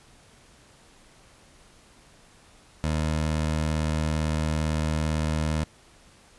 20% pulse tone pair in turn, 77.78 / 77.78 Hz, D#2 / D#2, 0 / 0 cents, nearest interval unison, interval 0 cents, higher neither, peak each -19 dBFS, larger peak neither, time 2.84-3.74 / 3.74-5.64 s, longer second, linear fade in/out 0 ms, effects pink hiss -55 dBFS RMS until 6.38 s + resampled to 24000 Hz

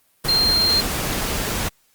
sine tone in noise, 4186 Hz, C8, in tune, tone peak -15 dBFS, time 0.28-0.81 s, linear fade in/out 10 ms, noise pink, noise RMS -24 dBFS, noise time 0.24-1.69 s, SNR +6 dB, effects white hiss -61 dBFS RMS until 1.94 s + Opus 32 kbps

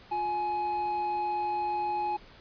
triangle tone pair together, 353.7 / 839.9 Hz, F4 / G#5, +22 / +19 cents, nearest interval octave + minor third, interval 1497 cents, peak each -37 / -26 dBFS, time 0.11-2.17 s, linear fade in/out 10 ms, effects pink hiss -53 dBFS RMS until 2.4 s + resampled to 11025 Hz

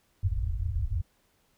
white low-pass noise, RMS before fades -29 dBFS, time 0.23-1.02 s, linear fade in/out 5 ms, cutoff 110 Hz, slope 96 dB/octave, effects pink hiss -69 dBFS RMS until 1.57 s

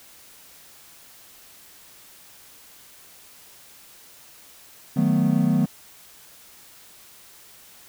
triangle chord, B dominant seventh, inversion first, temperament equal, 155.56 / 185 / 220 / 246.9 Hz, D#3 / F#3 / A3 / B3, 0 / 0 / 0 / 0 cents, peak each -21 dBFS, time 4.96-5.66 s, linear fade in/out 10 ms, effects white hiss -49 dBFS RMS until 7.88 s

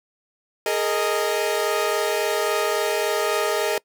sawtooth chord, Ab suspended second, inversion none, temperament equal with one note detuned, 415.3 / 458.9 / 622.3 Hz, Ab4 / Bb4 / Eb5, 0 / -27 / 0 cents, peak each -21 dBFS, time 0.66-3.78 s, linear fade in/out 2 ms, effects noise-tail reverb RT60 0.1 s tail -23 dB re dry

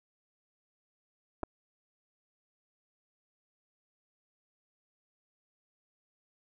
clicks, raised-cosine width 1 ms, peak -21 dBFS, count 2, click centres 1.432 / 1.435 s, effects none

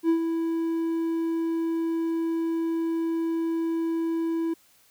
triangle tone with ADSR envelope, 329.6 Hz, E4, in tune, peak -15 dBFS, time 0.03-4.54 s, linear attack 62 ms, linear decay 93 ms, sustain -7 dB, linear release 9 ms, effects white hiss -60 dBFS RMS until 4.9 s

